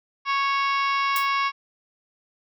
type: harmonic tone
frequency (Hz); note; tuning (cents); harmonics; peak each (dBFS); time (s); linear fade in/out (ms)
553; C#5; -4; 2 / 3 / 4 / 5 / 6 / 7 / 8 / 9 / 10; -22 / -33 / -28 / -33 / -38 / -39 / -46 / -40 / -39; 0.25-1.52; 50
type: noise with exponential decay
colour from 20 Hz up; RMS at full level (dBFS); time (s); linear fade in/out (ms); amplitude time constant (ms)
blue; -26; 1.16-1.29; 1; 28
effects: none